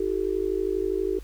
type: tone with amplitude modulation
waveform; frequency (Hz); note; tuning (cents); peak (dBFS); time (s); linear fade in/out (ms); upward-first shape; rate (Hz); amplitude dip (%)
sine; 383.2; G4; -39; -19; 0-1.19; 5; sine; 52.4; 100
effects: added 50 Hz sine -38 dBFS peak until 1.23 s + pink hiss -54 dBFS RMS until 1.23 s